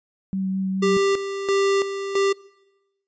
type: tone with vibrato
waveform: sine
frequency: 190.7 Hz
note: G3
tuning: 47 cents flat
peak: -22 dBFS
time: 0.33-0.97 s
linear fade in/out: 0 ms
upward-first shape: sine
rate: 4.8 Hz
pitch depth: 11 cents each way
type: tone with tremolo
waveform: square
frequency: 394.3 Hz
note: G4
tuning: 10 cents sharp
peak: -18 dBFS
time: 0.82-2.33 s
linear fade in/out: 10 ms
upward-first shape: square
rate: 1.5 Hz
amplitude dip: 65%
effects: noise-tail reverb RT60 1.0 s tail -23 dB re dry + resampled to 16000 Hz

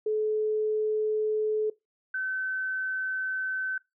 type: tone pair in turn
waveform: sine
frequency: 429.9 / 1528 Hz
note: A4 / G6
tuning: -40 / -45 cents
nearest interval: octave + minor seventh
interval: 2195 cents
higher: second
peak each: -24 / -28 dBFS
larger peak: first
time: 0.06-1.7 / 2.14-3.78 s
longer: neither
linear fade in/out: 5 ms
effects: noise-tail reverb RT60 0.2 s tail -21 dB re dry

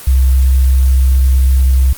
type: tone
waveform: sine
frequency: 65.41 Hz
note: C2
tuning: in tune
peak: -6 dBFS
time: 0.07-1.93 s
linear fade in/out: 5 ms
effects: white hiss -31 dBFS RMS until 1.97 s + Opus 24 kbps

